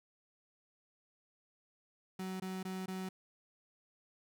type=tone bursts; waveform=35% pulse; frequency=187.4 Hz; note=F#3; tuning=22 cents sharp; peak=-37 dBFS; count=4; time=2.19-3.09 s; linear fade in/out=5 ms; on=210 ms; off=20 ms; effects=none